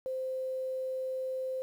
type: tone with quantisation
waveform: sine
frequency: 520 Hz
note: C5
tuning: 11 cents flat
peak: -32 dBFS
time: 0.06-1.62 s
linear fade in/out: 0 ms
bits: 10
effects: none